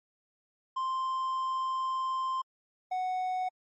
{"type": "tone pair in turn", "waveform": "triangle", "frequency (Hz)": [1046.5, 740], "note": ["C6", "F#5"], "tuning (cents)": [0, 0], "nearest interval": "tritone", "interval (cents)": 600, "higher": "first", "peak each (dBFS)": -27, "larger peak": "neither", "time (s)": [[0.76, 2.42], [2.91, 3.49]], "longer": "first", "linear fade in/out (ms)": 10, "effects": ["MP3 32 kbps"]}